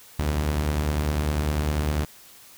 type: beating tone pair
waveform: sawtooth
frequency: 65.1 / 75.1 Hz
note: C2 / D2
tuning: -8 / +39 cents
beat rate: 10 Hz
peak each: -27 / -19 dBFS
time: 0.19-2.05 s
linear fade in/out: 5 ms
effects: white hiss -49 dBFS RMS until 2.57 s